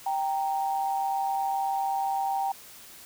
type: tone pair together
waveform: sine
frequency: 784 / 931.8 Hz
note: G5 / A#5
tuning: 0 / -1 cents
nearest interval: minor third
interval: 299 cents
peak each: -26 / -32 dBFS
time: 0.06-2.52 s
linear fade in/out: 5 ms
effects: white hiss -48 dBFS RMS until 3.05 s